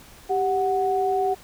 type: tone pair together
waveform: sine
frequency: 392 / 740.5 Hz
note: G4 / F#5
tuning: 0 / +1 cents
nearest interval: major seventh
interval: 1101 cents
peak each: -23 / -22 dBFS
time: 0.29-1.35 s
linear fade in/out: 20 ms
effects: pink hiss -48 dBFS RMS until 1.43 s